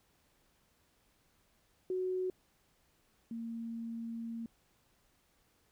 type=tone pair in turn; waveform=sine; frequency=370 / 229.7 Hz; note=F#4 / A#3; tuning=0 / -25 cents; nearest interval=minor sixth; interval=825 cents; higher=first; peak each=-32 / -38 dBFS; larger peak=first; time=1.9-2.3 / 3.31-4.46 s; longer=second; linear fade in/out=2 ms; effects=pink hiss -72 dBFS RMS until 5.71 s